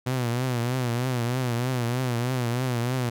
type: tone with vibrato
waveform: sawtooth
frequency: 123.47 Hz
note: B2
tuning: in tune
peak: -20 dBFS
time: 0.06-3.1 s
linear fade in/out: 10 ms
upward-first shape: triangle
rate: 3.2 Hz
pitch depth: 110 cents each way
effects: none